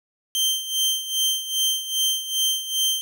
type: tone with tremolo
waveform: sawtooth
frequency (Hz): 3136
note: G7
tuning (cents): 0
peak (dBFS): -15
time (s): 0.35-3.01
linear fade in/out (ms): 0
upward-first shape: sine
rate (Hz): 2.5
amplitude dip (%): 75
effects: none